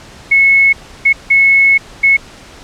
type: tone bursts at uneven times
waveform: sine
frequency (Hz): 2192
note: C#7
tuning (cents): -20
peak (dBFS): -5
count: 4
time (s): 0.31-0.73 / 1.05-1.13 / 1.3-1.78 / 2.03-2.17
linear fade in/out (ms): 10
effects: pink hiss -36 dBFS RMS until 2.63 s + low-pass 7000 Hz 12 dB/octave